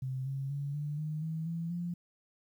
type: tone with pitch steps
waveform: sine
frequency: 130.81 / 136.21 / 141.83 / 147.68 / 153.77 / 160.12 / 166.73 / 173.6 Hz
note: C3 / C#3 / C#3 / D3 / D#3 / D#3 / E3 / F3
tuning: 0 / -30 / +40 / +10 / -20 / +50 / +20 / -10 cents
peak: -33 dBFS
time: 0.02-1.94 s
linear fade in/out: 5 ms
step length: 240 ms
effects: 11-bit